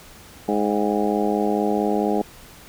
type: harmonic tone with a mistuned harmonic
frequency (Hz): 104.5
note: G#2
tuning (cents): +11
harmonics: 2 / 3 / 4 / 5 / 6 / 7 / 8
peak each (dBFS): -24 / -25 / -24 / -29 / -30 / -28 / -28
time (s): 0.48-2.22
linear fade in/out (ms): 5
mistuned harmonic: 8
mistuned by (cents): -53
effects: pink hiss -45 dBFS RMS until 2.68 s